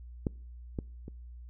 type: clicks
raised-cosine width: 3 ms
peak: -16 / -20 / -29 dBFS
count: 3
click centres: 0.268 / 0.788 / 1.081 s
effects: noise-tail reverb RT60 0.5 s tail -26 dB re dry + added 60 Hz sine -44 dBFS peak until 1.49 s